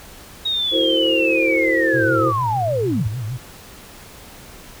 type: linear sweep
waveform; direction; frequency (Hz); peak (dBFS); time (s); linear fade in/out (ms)
sine; down; 3788 to 71.8; -18; 0.45-3.08; 10
type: chord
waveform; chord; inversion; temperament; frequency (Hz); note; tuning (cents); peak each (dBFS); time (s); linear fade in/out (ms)
sine; F# half-diminished seventh; third; equal with one note detuned; 329.6 / 370 / 451.1 / 523.3; E4 / F#4 / A4 / C5; 0 / 0 / +43 / 0; -20 / -26 / -25 / -20; 0.71-2.33; 50
type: tone with vibrato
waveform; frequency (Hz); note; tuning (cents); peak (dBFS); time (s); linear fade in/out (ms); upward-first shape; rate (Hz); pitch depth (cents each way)
sine; 116.54; A#2; 0; -23; 1.93-3.38; 20; triangle; 6.6; 240
effects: pink hiss -41 dBFS RMS until 4.8 s